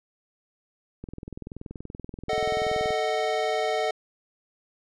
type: click train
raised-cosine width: 3 ms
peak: -24 dBFS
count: 40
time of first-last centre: 1.04-2.906 s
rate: 20.9 Hz
type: chord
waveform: square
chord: D# diminished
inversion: second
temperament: equal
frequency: 440 / 622.3 / 740 Hz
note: A4 / D#5 / F#5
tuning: 0 / 0 / 0 cents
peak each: -29 dBFS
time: 2.29-3.91 s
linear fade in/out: 5 ms
effects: low-pass 5000 Hz 12 dB/octave